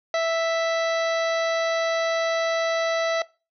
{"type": "harmonic tone with a mistuned harmonic", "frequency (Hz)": 659.3, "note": "E5", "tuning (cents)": 0, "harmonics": [1, 2, 3, 4, 5, 6, 7, 8, 9], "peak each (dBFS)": [-21, -30, -30, -40, -41, -35, -41, -47, -41], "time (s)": [0.14, 3.22], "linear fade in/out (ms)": 2, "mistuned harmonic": 5, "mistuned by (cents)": -18, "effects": ["noise-tail reverb RT60 0.3 s tail -21 dB re dry"]}